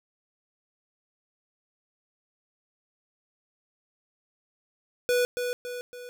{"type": "tone with echo", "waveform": "square", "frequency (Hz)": 491.3, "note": "B4", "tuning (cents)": -9, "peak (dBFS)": -22, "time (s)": [5.09, 5.25], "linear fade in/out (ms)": 0, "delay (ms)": 280, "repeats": 3, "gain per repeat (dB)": -6, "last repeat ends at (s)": 6.09, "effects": []}